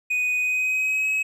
triangle tone with pitch glide, 2489 to 2557 Hz, D#7 to D#7, 0 to +47 cents, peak -19 dBFS, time 0.1-1.23 s, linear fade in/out 10 ms, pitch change +47 cents, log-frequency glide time 0.38-1.09 s, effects none

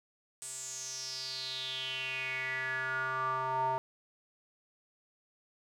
square tone with band-pass filter sweep, 130.7 Hz, C3, 1 cent flat, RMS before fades -36 dBFS, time 0.42-3.78 s, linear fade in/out 0 ms, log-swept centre 8400 to 830 Hz, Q 6.8, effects none

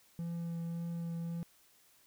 triangle tone with vibrato, 168.6 Hz, E3, 39 cents sharp, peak -34 dBFS, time 0.19-1.43 s, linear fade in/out 0 ms, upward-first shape triangle, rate 1.8 Hz, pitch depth 12 cents each way, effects white hiss -66 dBFS RMS until 2.06 s

